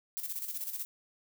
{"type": "noise with tremolo", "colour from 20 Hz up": "violet", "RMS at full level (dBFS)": -36, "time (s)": [0.17, 0.85], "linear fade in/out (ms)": 0, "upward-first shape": "square", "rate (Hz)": 16, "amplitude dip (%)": 60, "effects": []}